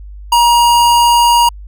square tone, 949 Hz, A#5, 31 cents sharp, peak -7 dBFS, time 0.32-1.49 s, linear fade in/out 5 ms, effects added 50 Hz sine -28 dBFS peak until 1.67 s

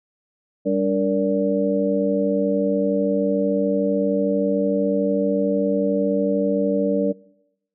sine tone cluster, 196.5 / 289.9 / 466 / 577 Hz, G3 / D4 / A#4 / D5, +4 / -22 / -1 / -31 cents, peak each -23 dBFS, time 0.65-7.13 s, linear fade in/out 20 ms, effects noise-tail reverb RT60 0.9 s tail -24 dB re dry

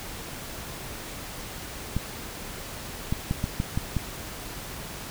clicks, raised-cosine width 5 ms, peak -13 dBFS, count 7, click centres 1.966 / 3.125 / 3.311 / 3.441 / 3.601 / 3.775 / 3.967 s, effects pink hiss -38 dBFS RMS until 5.1 s

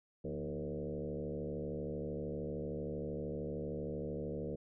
sine tone with frequency modulation, 319.2 Hz, D#4, 44 cents sharp, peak -37 dBFS, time 0.24-4.56 s, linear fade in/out 10 ms, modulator 73 Hz, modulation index 3.1, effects none

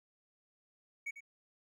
triangle tone with echo, 2238 Hz, C#7, 16 cents sharp, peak -35 dBFS, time 1.06-1.11 s, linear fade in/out 10 ms, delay 97 ms, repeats 1, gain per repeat -11 dB, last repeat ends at 1.207 s, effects none

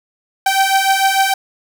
sawtooth beating tone pair, 773 / 779.7 Hz, G5 / G5, -24 / -10 cents, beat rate 6.7 Hz, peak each -11 dBFS, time 0.46-1.34 s, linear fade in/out 5 ms, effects 7-bit

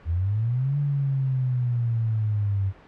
sine linear two-way sweep, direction up then down, 77.78 to 145 to 95.2 Hz, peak -21 dBFS, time 0.05-2.73 s, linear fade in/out 50 ms, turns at 0.78 s, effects pink hiss -50 dBFS RMS until 2.87 s + low-pass 2000 Hz 12 dB/octave

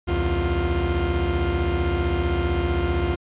40% pulse tone cluster, 67.1 / 82.6 / 350.5 Hz, C2 / E2 / F4, +44 / +4 / +6 cents, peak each -24 dBFS, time 0.07-3.16 s, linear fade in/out 20 ms, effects resampled to 8000 Hz

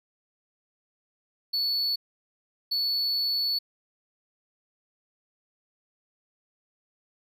triangle tone bursts at uneven times, 4435 Hz, C#8, in tune, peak -23 dBFS, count 2, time 1.53-1.96 / 2.71-3.59 s, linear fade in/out 10 ms, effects none

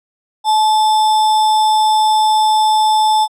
sine tone with sample-and-hold, 863 Hz, A5, 34 cents flat, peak -9 dBFS, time 0.44-3.28 s, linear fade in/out 50 ms, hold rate 4410 Hz, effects low-pass 8000 Hz 12 dB/octave

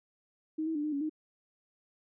sine tone with pitch steps, 313.4 / 322.5 / 295.2 / 304.1 / 281.5 / 309.6 Hz, D#4 / E4 / D4 / D#4 / C#4 / D#4, +13 / -38 / +9 / -40 / +27 / -9 cents, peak -30 dBFS, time 0.58-1.096 s, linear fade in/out 10 ms, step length 86 ms, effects none

